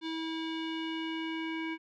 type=tone with low-pass filter sweep; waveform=square; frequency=323.2 Hz; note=E4; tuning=34 cents flat; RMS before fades=-36 dBFS; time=0.01-1.78 s; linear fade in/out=50 ms; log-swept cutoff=3700 to 2400 Hz; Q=3.7; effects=none